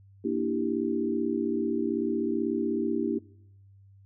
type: chord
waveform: sine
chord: E half-diminished seventh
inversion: second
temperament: equal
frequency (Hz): 233.1 / 293.7 / 329.6 / 392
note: Bb3 / D4 / E4 / G4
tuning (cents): 0 / 0 / 0 / 0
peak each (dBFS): -31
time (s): 0.24-3.19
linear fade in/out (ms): 10
effects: noise-tail reverb RT60 0.9 s tail -25 dB re dry + added 98 Hz sine -52 dBFS peak until 4.05 s